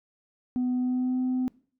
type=tone with pitch glide; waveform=sine; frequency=250 to 255 Hz; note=B3 to C4; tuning=+21 to -44 cents; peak=-22 dBFS; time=0.56-1.48 s; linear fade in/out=0 ms; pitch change=+35 cents; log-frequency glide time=0.73-1.19 s; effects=noise-tail reverb RT60 0.5 s tail -23 dB re dry + tanh soft clip ceiling -22 dBFS